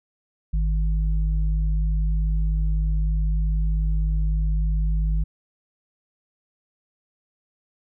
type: tone pair together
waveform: sine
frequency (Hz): 51.61 / 155.56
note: G#1 / D#3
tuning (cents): -10 / 0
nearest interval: octave + perfect fifth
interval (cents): 1910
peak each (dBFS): -19 / -29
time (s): 0.53-5.24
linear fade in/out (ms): 10
effects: none